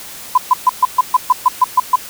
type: tone bursts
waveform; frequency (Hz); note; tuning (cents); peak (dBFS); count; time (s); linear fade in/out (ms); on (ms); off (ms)
sine; 1006; B5; +32; -5; 11; 0.35-1.958; 5; 28; 130
effects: white hiss -32 dBFS RMS until 2.09 s